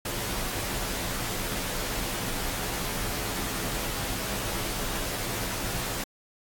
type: noise with comb filter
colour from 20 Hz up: pink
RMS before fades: -31 dBFS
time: 0.05-6.04 s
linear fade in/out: 5 ms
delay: 13 ms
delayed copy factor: -0.7
effects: AAC 64 kbps